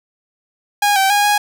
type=tone with pitch steps; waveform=sawtooth; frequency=820 / 774 / 820 / 827 Hz; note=G#5 / G5 / G#5 / G#5; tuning=-22 / -22 / -22 / -8 cents; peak=-8 dBFS; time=0.82-1.38 s; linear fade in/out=5 ms; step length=140 ms; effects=none